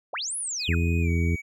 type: linear two-way sweep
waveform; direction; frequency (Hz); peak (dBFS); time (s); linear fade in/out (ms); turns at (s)
sine; up then down; 363.6 to 10680 to 1280; -28; 0.13-0.75; 5; 0.37
type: tone with pitch glide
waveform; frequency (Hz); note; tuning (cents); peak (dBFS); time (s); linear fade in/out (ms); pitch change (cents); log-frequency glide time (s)
triangle; 2493 to 2260; D#7 to C#7; +3 to +33; -32; 0.59-1.42; 20; -170; 1.01-1.1
type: harmonic tone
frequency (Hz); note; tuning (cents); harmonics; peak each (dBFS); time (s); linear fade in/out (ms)
84.2; E2; +37; 1 / 2 / 3 / 4 / 5; -22 / -28 / -32 / -34 / -36; 0.68-1.36; 10
effects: none